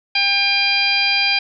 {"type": "harmonic tone", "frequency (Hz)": 800, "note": "G5", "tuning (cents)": 35, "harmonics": [1, 2, 3, 4, 5, 6], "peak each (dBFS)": [-26, -28, -17, -23, -25, -20], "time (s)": [0.15, 1.39], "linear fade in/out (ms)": 5, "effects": []}